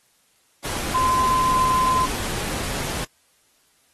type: tone in noise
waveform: sine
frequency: 1030 Hz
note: C6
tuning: 28 cents flat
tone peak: -17 dBFS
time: 0.94-2.06 s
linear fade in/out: 10 ms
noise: pink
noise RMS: -28 dBFS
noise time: 0.64-3.05 s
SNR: +8 dB
effects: white hiss -62 dBFS RMS until 3.93 s + AAC 32 kbps